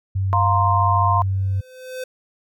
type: tone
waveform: sine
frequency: 96.1 Hz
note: G2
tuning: 34 cents flat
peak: -18 dBFS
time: 0.15-1.61 s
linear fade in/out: 10 ms
type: chord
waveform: sine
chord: F suspended fourth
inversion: none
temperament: equal with one note detuned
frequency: 703.3 / 932.3 / 1046.5 Hz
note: F5 / Bb5 / C6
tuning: +12 / 0 / 0 cents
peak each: -23 / -21 / -18 dBFS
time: 0.33-1.22 s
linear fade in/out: 0 ms
type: tone with exponential growth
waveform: square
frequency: 512 Hz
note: C5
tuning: 38 cents flat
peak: -26 dBFS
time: 1.25-2.04 s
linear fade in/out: 5 ms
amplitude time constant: 170 ms
effects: none